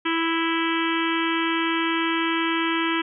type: harmonic tone with a mistuned harmonic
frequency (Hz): 329.6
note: E4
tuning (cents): 0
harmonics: 1 / 3 / 4 / 5 / 6 / 7 / 8 / 9 / 10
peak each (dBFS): -24 / -29 / -30 / -31 / -32 / -32 / -33 / -34 / -34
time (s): 0.05-3.02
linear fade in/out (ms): 10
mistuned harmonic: 10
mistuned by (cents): -36
effects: none